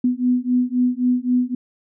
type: beating tone pair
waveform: sine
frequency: 246.9 / 250.7 Hz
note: B3 / B3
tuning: 0 / +26 cents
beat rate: 3.8 Hz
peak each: -19 dBFS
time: 0.04-1.55 s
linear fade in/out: 5 ms
effects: none